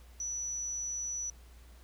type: tone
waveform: sine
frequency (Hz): 5920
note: F#8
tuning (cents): 0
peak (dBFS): -34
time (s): 0.2-1.3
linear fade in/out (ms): 2
effects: added 60 Hz sine -52 dBFS peak until 1.83 s + pink hiss -62 dBFS RMS until 1.83 s